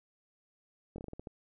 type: slowing click train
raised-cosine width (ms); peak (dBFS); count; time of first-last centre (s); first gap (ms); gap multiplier
2; -29; 8; 0.96-1.272; 22; 1.23
effects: none